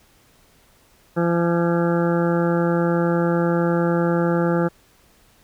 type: harmonic tone with a mistuned harmonic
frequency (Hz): 170.8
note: F3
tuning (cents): -38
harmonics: 1 / 2 / 3 / 4 / 5 / 7 / 8 / 9 / 10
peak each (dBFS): -20 / -22 / -23 / -34 / -30 / -34 / -31 / -36 / -37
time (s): 1.16-4.69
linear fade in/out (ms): 20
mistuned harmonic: 10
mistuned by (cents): -52
effects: pink hiss -56 dBFS RMS until 5.43 s